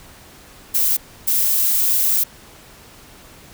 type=noise bursts at uneven times; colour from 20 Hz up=violet; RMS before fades=-17 dBFS; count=2; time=0.74-0.97 / 1.27-2.24 s; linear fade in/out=10 ms; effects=pink hiss -44 dBFS RMS until 3.53 s